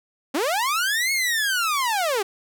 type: linear two-way sweep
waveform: sawtooth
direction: up then down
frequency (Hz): 246.9 to 2200 to 370.3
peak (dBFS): -17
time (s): 0.34-2.23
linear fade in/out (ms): 10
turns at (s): 1.12
effects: none